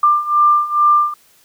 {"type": "beating tone pair", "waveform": "sine", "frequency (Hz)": [1189, 1191.3], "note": ["D6", "D6"], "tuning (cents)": [21, 24], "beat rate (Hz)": 2.3, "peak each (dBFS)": [-15, -12], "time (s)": [0.03, 1.14], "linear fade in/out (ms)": 5, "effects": ["white hiss -52 dBFS RMS until 1.44 s"]}